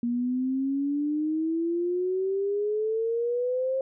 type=exponential sweep; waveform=sine; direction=up; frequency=236.2 to 535 Hz; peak=-24 dBFS; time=0.03-3.81 s; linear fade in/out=2 ms; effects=none